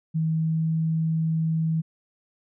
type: tone with pitch glide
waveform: sine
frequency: 159.9 to 161.01 Hz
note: D#3 to E3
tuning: +48 to -40 cents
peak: -21 dBFS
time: 0.14-1.82 s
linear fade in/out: 20 ms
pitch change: +12 cents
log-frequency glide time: 0.28-0.73 s
effects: none